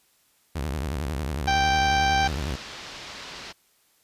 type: tone with vibrato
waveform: sawtooth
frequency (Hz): 71.8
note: D2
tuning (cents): -39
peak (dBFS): -23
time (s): 0.55-2.56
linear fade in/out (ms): 10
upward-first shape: sine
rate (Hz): 11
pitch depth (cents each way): 240
type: harmonic tone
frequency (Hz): 783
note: G5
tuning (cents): -2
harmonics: 1 / 2 / 3 / 4 / 5 / 6 / 7 / 8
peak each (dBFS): -21 / -27 / -31 / -33 / -35 / -37 / -38 / -39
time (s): 1.47-2.28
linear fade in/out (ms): 10
type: low-pass noise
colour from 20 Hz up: white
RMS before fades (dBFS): -40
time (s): 2.23-3.53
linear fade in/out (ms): 20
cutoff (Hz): 5100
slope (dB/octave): 24
effects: white hiss -64 dBFS RMS until 4.03 s + resampled to 32000 Hz